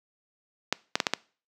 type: clicks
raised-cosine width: 0.2 ms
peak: -5 dBFS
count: 5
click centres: 0.726 / 0.955 / 1.002 / 1.068 / 1.136 s
effects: noise-tail reverb RT60 0.4 s tail -23 dB re dry + high-pass 200 Hz 12 dB/octave